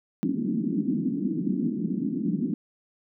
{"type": "band-pass noise", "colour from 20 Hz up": "pink", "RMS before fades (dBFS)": -27, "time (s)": [0.23, 2.54], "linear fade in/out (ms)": 0, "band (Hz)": [180, 310], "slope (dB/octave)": 48, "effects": []}